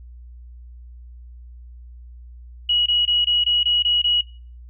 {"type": "tone bursts", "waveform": "sine", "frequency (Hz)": 2911, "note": "F#7", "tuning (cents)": -29, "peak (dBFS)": -16, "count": 8, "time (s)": [2.69, 4.211], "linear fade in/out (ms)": 5, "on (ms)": 170, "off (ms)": 23, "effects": ["noise-tail reverb RT60 0.4 s tail -20 dB re dry", "added 60 Hz sine -38 dBFS peak until 4.69 s"]}